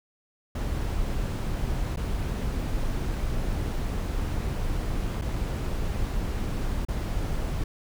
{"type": "noise with dropouts", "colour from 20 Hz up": "brown", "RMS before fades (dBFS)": -28, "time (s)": [0.55, 7.64], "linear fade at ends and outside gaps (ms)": 5, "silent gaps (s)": [[1.961, 1.971], [5.214, 5.219], [6.851, 6.884]], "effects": []}